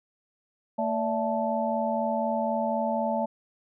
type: tone cluster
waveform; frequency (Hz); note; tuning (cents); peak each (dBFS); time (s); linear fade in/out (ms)
sine; 225.4 / 579 / 663 / 874; A3 / D5 / E5 / A5; +42 / -25 / +10 / -12; -30; 0.78-3.26; 10
effects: none